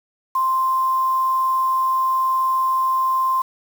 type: tone with quantisation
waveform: sine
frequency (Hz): 1046.5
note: C6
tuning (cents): 0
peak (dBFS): -16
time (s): 0.35-3.42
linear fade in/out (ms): 5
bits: 6
effects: none